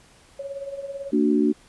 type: tone with tremolo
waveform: sine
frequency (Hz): 554.4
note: C#5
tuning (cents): 0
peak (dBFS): -27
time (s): 0.39-1.11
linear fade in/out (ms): 5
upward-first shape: triangle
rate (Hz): 18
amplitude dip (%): 75
type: chord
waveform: sine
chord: Bb augmented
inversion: none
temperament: equal with one note detuned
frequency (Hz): 227.8 / 293.7 / 370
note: Bb3 / D4 / F#4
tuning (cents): -40 / 0 / 0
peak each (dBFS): -21 / -20 / -23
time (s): 1.12-1.53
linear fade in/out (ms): 20
effects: pink hiss -54 dBFS RMS until 1.68 s + resampled to 24000 Hz